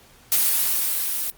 blue noise with level ramp, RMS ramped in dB -18 to -26 dBFS, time 0.32-1.3 s, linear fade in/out 0 ms, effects pink hiss -52 dBFS RMS until 1.37 s + Opus 48 kbps

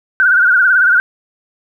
sine tone with vibrato, 1480 Hz, F#6, in tune, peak -7 dBFS, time 0.2-1 s, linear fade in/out 0 ms, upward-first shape sine, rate 18 Hz, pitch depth 89 cents each way, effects 8-bit

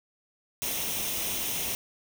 white noise with comb filter, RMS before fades -31 dBFS, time 0.62-1.75 s, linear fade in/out 0 ms, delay 0.33 ms, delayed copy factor +0.55, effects none

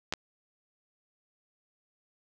clicks, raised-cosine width 0.2 ms, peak -14 dBFS, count 2, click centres 0.125 / 0.137 s, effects none

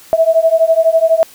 sine beating tone pair, 646 / 658 Hz, E5 / E5, -35 / -3 cents, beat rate 12 Hz, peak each -11 dBFS, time 0.13-1.23 s, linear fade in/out 0 ms, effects white hiss -41 dBFS RMS until 1.34 s

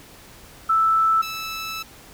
sine / 15% pulse tone pair in turn, 1318.5 / 1313 Hz, E6 / E6, 0 / -7 cents, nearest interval unison, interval 7 cents, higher first, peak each -15 / -22 dBFS, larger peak first, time 0.69-1.22 / 1.22-1.83 s, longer second, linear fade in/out 10 ms, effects pink hiss -46 dBFS RMS until 2.13 s

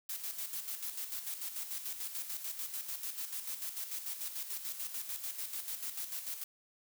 blue noise with tremolo, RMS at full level -39 dBFS, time 0.09-6.44 s, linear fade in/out 5 ms, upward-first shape square, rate 6.8 Hz, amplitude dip 55%, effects none

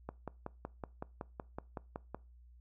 click train, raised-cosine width 1 ms, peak -26 dBFS, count 12, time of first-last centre 0.09-2.146 s, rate 5.35 Hz, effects noise-tail reverb RT60 0.3 s tail -22 dB re dry + added 60 Hz sine -56 dBFS peak until 2.6 s

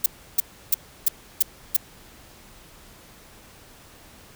violet noise bursts, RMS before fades -17 dBFS, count 6, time 0.04-1.766 s, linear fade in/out 5 ms, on 21 ms, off 320 ms, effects pink hiss -49 dBFS RMS until 4.35 s

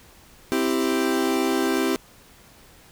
40% pulse chord, C major, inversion none, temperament equal, 261.6 / 329.6 / 392 Hz, C4 / E4 / G4, 0 / 0 / 0 cents, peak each -24 dBFS, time 0.52-1.96 s, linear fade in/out 0 ms, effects pink hiss -51 dBFS RMS until 2.91 s

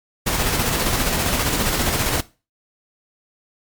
pink noise with tremolo, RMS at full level -19 dBFS, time 0.26-2.21 s, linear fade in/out 10 ms, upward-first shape square, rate 15 Hz, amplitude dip 30%, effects noise-tail reverb RT60 0.3 s tail -18 dB re dry + MP3 96 kbps

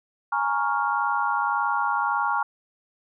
sine chord, Bb minor seventh, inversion third, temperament equal, 830.6 / 932.3 / 1108.7 / 1396.9 Hz, Ab5 / Bb5 / Db6 / F6, 0 / 0 / 0 / 0 cents, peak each -27 dBFS, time 0.32-2.43 s, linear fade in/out 5 ms, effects none

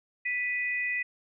sine tone pair together, 1975.5 / 2492 Hz, B6 / D#7, 0 / +2 cents, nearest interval major third, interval 402 cents, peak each -29 / -32 dBFS, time 0.25-1.03 s, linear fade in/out 10 ms, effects none

